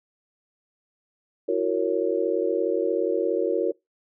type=chord; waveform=sine; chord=F# dominant seventh; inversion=third; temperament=just; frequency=333 / 370 / 462.5 / 555 Hz; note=E4 / F#4 / A#4 / C#5; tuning=+18 / 0 / -14 / +2 cents; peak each=-28 / -26 / -25 / -28 dBFS; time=1.48-3.72 s; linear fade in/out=10 ms; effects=noise-tail reverb RT60 0.2 s tail -25 dB re dry